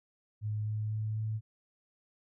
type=tone with pitch steps; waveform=sine; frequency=106.4 / 107.33 / 108.26 / 109.2 Hz; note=G#2 / A2 / A2 / A2; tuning=+42 / -43 / -28 / -13 cents; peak=-31 dBFS; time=0.41-1.41 s; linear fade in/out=50 ms; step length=250 ms; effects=none